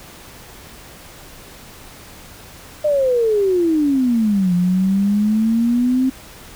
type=exponential two-way sweep; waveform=sine; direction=down then up; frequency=612 to 175.2 to 263.9 Hz; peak=-13 dBFS; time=2.84-6.1 s; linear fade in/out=10 ms; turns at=4.54 s; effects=pink hiss -40 dBFS RMS until 6.55 s